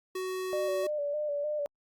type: tone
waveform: square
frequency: 372.6 Hz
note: F#4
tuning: 12 cents sharp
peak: -33 dBFS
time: 0.15-0.87 s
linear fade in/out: 5 ms
type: tone with vibrato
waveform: sine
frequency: 589 Hz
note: D5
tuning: 5 cents sharp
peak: -29 dBFS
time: 0.53-1.66 s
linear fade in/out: 0 ms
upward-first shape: square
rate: 3.3 Hz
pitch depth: 35 cents each way
effects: Opus 48 kbps